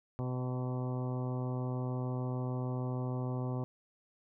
harmonic tone with a mistuned harmonic, 126.6 Hz, B2, 43 cents sharp, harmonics 1 / 2 / 3 / 4 / 5 / 6 / 7 / 8 / 9, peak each -34 / -40 / -44 / -46 / -48 / -50 / -51 / -52 / -53 dBFS, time 0.19-3.64 s, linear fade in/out 0 ms, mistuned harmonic 5, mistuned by -18 cents, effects none

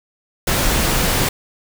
pink noise, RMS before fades -17 dBFS, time 0.47-1.29 s, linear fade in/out 5 ms, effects none

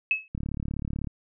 sine tone with exponential decay, 2587 Hz, E7, 33 cents flat, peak -17 dBFS, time 0.11-0.28 s, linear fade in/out 1 ms, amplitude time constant 36 ms
click train, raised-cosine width 5 ms, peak -19 dBFS, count 27, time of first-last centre 0.35-1.072 s, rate 36 Hz
effects none

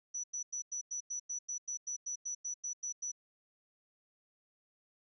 sine tone bursts, 5920 Hz, F#8, in tune, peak -36 dBFS, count 16, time 0.14-3.118 s, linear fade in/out 10 ms, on 98 ms, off 94 ms, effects none

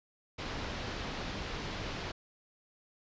pink low-pass noise, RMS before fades -39 dBFS, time 0.38-2.12 s, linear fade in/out 10 ms, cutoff 5100 Hz, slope 24 dB/octave, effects resampled to 16000 Hz

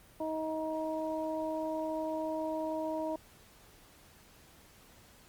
harmonic tone, 315.4 Hz, D#4, 24 cents sharp, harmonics 1 / 2 / 3, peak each -37 / -35 / -40 dBFS, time 0.2-3.16 s, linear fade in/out 5 ms, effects pink hiss -59 dBFS RMS until 5.28 s + Opus 32 kbps

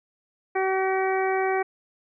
harmonic tone, 380.6 Hz, F#4, 49 cents sharp, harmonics 1 / 2 / 3 / 4 / 5 / 6, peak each -24 / -26 / -34 / -34 / -33 / -34 dBFS, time 0.55-1.63 s, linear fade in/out 10 ms, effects none

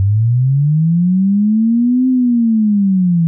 sine linear two-way sweep, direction up then down, 94.5 to 259.6 to 162.5 Hz, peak -9 dBFS, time 0-3.27 s, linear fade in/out 0 ms, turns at 2.08 s, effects none

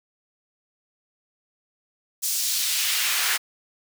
pink noise with high-pass filter sweep, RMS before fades -24 dBFS, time 2.22-3.38 s, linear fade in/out 20 ms, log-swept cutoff 6500 to 1400 Hz, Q 1.1, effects none

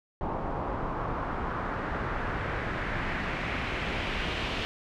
pink noise with low-pass filter sweep, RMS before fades -32 dBFS, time 0.21-4.65 s, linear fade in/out 0 ms, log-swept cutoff 880 to 3100 Hz, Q 1.9, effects none

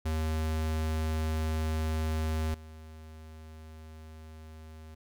square tone with level steps, 78.9 Hz, D#2, 25 cents sharp, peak -29 / -46 dBFS, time 0.05-4.95 s, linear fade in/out 10 ms, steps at 2.54 s, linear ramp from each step 2 ms, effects none

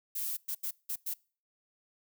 violet noise bursts at uneven times, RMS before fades -35 dBFS, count 5, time 0.15-0.37 / 0.48-0.55 / 0.63-0.71 / 0.89-0.96 / 1.06-1.14 s, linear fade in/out 10 ms, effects noise-tail reverb RT60 0.4 s tail -25 dB re dry

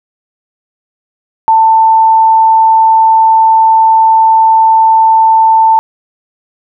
sine tone, 890 Hz, A5, 20 cents sharp, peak -3 dBFS, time 1.48-5.79 s, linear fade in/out 0 ms, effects none

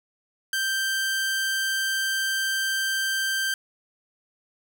sawtooth tone, 1568 Hz, G6, in tune, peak -20 dBFS, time 0.53-3.54 s, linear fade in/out 2 ms, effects none

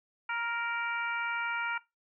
harmonic tone with a mistuned harmonic, 466.2 Hz, A#4, in tune, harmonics 2 / 3 / 4 / 5 / 6, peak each -36 / -34 / -42 / -38 / -46 dBFS, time 0.29-1.78 s, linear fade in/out 5 ms, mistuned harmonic 2, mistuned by +16 cents, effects noise-tail reverb RT60 0.2 s tail -19 dB re dry

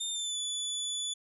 25% pulse tone with pitch glide, 3620 to 3461 Hz, A7 to A7, +48 to -29 cents, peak -28 dBFS, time 0-1.14 s, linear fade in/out 10 ms, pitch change -77 cents, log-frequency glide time 0.1-0.38 s, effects resampled to 32000 Hz

